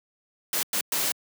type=noise bursts at uneven times; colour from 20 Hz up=white; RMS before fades=-26 dBFS; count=3; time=0.53-0.63 / 0.73-0.81 / 0.92-1.12 s; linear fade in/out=2 ms; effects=high-pass 150 Hz 12 dB/octave